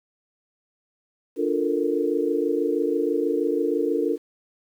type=chord; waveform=sine; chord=Bb major seventh; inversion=first; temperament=equal; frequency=293.7 / 349.2 / 440 / 466.2 Hz; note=D4 / F4 / A4 / Bb4; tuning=0 / 0 / 0 / 0 cents; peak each=-26 dBFS; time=1.36-4.18 s; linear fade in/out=50 ms; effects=9-bit